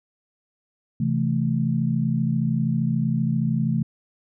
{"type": "chord", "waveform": "sine", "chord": "A minor", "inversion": "first", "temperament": "just", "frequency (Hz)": [132, 165, 220], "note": ["C3", "E3", "A3"], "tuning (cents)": [16, 2, 0], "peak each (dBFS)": -24, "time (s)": [1, 3.83], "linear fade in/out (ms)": 5, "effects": []}